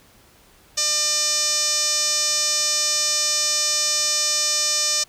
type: tone with band-pass filter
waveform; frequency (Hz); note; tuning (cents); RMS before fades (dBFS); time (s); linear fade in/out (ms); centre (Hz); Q
sawtooth; 600; D5; +37; -21; 0.77-5.04; 10; 6000; 3.7
effects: pink hiss -53 dBFS RMS until 5.08 s